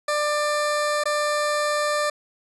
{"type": "tone with dropouts", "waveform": "20% pulse", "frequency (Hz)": 594, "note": "D5", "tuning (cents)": 20, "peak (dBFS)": -16, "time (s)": [0.08, 2.1], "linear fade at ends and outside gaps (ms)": 5, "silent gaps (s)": [1.038, 1.055], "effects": ["resampled to 24000 Hz"]}